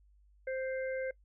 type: harmonic tone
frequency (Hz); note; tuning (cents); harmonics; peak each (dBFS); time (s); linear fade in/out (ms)
523.3; C5; 0; 1 / 3 / 4; -34 / -44 / -46; 0.47-1.11; 5
effects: noise-tail reverb RT60 0.1 s tail -21 dB re dry + added 50 Hz sine -61 dBFS peak until 1.24 s